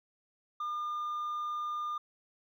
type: tone with hard clipping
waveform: triangle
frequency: 1207 Hz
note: D6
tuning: 47 cents sharp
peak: -32 dBFS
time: 0.6-1.98 s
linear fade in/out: 5 ms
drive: 1 dB
effects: none